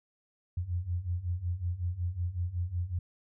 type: beating tone pair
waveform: sine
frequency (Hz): 85.1 / 90.5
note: F2 / F#2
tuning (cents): -44 / -38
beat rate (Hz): 5.4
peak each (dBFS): -35 / -32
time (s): 0.57-2.99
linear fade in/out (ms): 5
effects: none